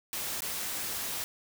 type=noise with dropouts; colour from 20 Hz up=white; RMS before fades=-35 dBFS; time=0.13-1.24 s; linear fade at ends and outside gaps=0 ms; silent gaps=0.406-0.421 s; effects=none